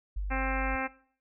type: tone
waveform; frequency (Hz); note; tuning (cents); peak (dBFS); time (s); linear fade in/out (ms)
sine; 49; G1; 0; -29; 0.16-0.76; 10
type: harmonic tone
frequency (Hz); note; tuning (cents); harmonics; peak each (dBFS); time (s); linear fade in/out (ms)
264; C4; +16; 1 / 2 / 3 / 4 / 5 / 6 / 7 / 8 / 9 / 10; -36 / -39 / -35 / -40 / -40 / -38 / -42 / -40 / -41 / -44; 0.3-0.88; 20
effects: noise-tail reverb RT60 0.5 s tail -18 dB re dry